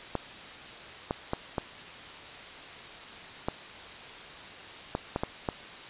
clicks, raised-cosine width 1 ms, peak -14 dBFS, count 9, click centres 0.153 / 1.109 / 1.334 / 1.582 / 3.485 / 4.951 / 5.161 / 5.235 / 5.488 s, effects white hiss -44 dBFS RMS until 5.89 s + resampled to 8000 Hz

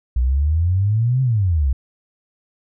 sine exponential two-way sweep, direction up then down, 59.1 to 133.7 to 62.4 Hz, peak -14 dBFS, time 0.16-1.73 s, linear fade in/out 5 ms, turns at 1.22 s, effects none

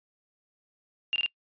sine tone bursts, 2794 Hz, F7, in tune, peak -23 dBFS, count 3, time 1.13-1.261 s, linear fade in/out 0 ms, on 29 ms, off 22 ms, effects noise-tail reverb RT60 0.1 s tail -25 dB re dry + resampled to 11025 Hz

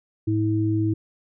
sine tone pair together, 107.6 / 322.4 Hz, A2 / E4, -38 / -38 cents, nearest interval octave + perfect fifth, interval 1900 cents, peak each -22 dBFS, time 0.27-0.94 s, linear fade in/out 10 ms, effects none

